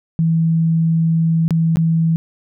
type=tone with dropouts; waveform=sine; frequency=163.5 Hz; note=E3; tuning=14 cents flat; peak=-12 dBFS; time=0.19-2.16 s; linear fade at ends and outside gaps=0 ms; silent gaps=1.48-1.507 / 1.758-1.77 s; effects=none